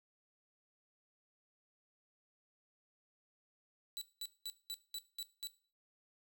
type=tone bursts; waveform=sawtooth; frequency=3951 Hz; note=B7; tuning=in tune; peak=-37 dBFS; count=7; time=3.97-5.471 s; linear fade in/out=0 ms; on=43 ms; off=200 ms; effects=noise-tail reverb RT60 0.4 s tail -17 dB re dry